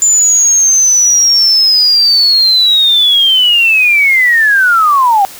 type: linear sweep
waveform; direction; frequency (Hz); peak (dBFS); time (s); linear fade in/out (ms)
sine; down; 7130 to 764; -5; 0.02-5.25; 0
effects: white hiss -31 dBFS RMS until 5.39 s